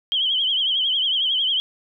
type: tone with vibrato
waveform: sine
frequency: 3140 Hz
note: G7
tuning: 2 cents sharp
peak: -18 dBFS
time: 0.12-1.6 s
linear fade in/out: 0 ms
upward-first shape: triangle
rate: 11 Hz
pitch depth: 110 cents each way
effects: none